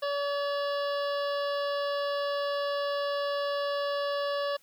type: harmonic tone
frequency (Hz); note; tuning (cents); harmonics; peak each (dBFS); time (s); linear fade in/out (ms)
570; C#5; +48; 1 / 2 / 3 / 5 / 6 / 7 / 8 / 9; -29 / -35 / -39 / -43 / -45 / -46 / -47 / -48; 0.02-4.57; 10
effects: white hiss -63 dBFS RMS until 4.62 s